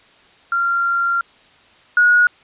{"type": "tone pair in turn", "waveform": "sine", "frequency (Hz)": [1383, 1450.7], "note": ["F6", "F#6"], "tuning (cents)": [-17, -35], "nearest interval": "minor second", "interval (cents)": 82, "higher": "second", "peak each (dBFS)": [-15, -9], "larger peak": "second", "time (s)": [[0.52, 1.21], [1.97, 2.27]], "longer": "first", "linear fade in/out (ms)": 2, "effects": ["white hiss -50 dBFS RMS until 2.43 s", "resampled to 8000 Hz"]}